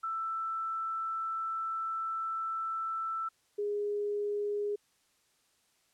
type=tone pair in turn; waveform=sine; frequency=1327 / 412.3 Hz; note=E6 / G#4; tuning=+11 / -13 cents; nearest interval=octave + minor sixth; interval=2024 cents; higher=first; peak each=-32 / -30 dBFS; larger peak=second; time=0.03-3.29 / 3.58-4.76 s; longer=first; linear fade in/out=10 ms; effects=white hiss -71 dBFS RMS until 5.93 s + low-pass 10000 Hz 12 dB/octave